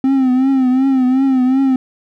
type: tone with vibrato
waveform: triangle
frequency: 261.6 Hz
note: C4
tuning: in tune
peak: -8 dBFS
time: 0.04-1.76 s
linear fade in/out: 2 ms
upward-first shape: triangle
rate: 2.7 Hz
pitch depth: 80 cents each way
effects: none